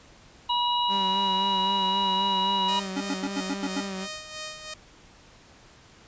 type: harmonic tone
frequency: 967 Hz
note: B5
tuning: 37 cents flat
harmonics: 1 / 3 / 4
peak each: -24 / -29 / -30 dBFS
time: 0.49-2.8 s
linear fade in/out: 10 ms
type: tone with vibrato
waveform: sawtooth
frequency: 193.1 Hz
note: G3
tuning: 26 cents flat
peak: -28 dBFS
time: 0.88-4.08 s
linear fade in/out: 50 ms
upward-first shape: sine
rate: 3.8 Hz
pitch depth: 42 cents each way
type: tone with tremolo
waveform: 5% pulse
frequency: 619 Hz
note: D#5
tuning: 9 cents flat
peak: -22 dBFS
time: 2.68-4.74 s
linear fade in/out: 5 ms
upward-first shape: sine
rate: 3 Hz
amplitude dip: 60%
type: tone bursts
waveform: square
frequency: 280 Hz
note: C#4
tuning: 18 cents sharp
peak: -27 dBFS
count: 7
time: 2.96-3.808 s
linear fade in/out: 10 ms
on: 50 ms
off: 83 ms
effects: pink hiss -53 dBFS RMS until 6.07 s + resampled to 16000 Hz